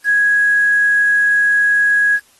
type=tone with quantisation; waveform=sine; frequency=1661.2 Hz; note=G#6; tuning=in tune; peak=-10 dBFS; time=0.04-2.2 s; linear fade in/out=50 ms; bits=6; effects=white hiss -52 dBFS RMS until 2.39 s + AAC 32 kbps